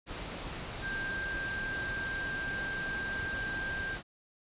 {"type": "tone in noise", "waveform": "sine", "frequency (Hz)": 1582, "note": "G6", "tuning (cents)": 15, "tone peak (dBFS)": -34, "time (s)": [0.81, 3.98], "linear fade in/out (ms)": 50, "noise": "pink", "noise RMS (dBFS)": -40, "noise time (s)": [0.06, 4.03], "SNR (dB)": 3, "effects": ["resampled to 8000 Hz"]}